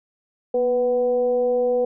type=tone with frequency modulation; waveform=sine; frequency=493.9 Hz; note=B4; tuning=in tune; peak=-17 dBFS; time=0.54-1.85 s; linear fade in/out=5 ms; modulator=253 Hz; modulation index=0.4; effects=none